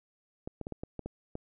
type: clicks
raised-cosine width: 2 ms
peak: -24 dBFS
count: 8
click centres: 0.475 / 0.613 / 0.669 / 0.723 / 0.835 / 0.993 / 1.06 / 1.354 s
effects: none